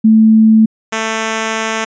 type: tone pair in turn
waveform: sine / 5% pulse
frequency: 220 / 221.8 Hz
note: A3 / A3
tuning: 0 / +14 cents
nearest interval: unison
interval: 14 cents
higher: second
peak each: -4 dBFS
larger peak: neither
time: 0.04-0.66 / 0.92-1.85 s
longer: second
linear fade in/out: 10 ms
effects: resampled to 16000 Hz